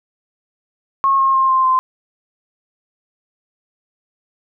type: tone with pitch steps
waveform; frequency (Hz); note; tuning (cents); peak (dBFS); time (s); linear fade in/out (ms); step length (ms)
sine; 1087 / 1074.5 / 1062.2 / 1050 / 1037.9; C#6 / C6 / C6 / C6 / C6; -34 / +46 / +26 / +6 / -14; -11; 1.04-1.79; 0; 150
effects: none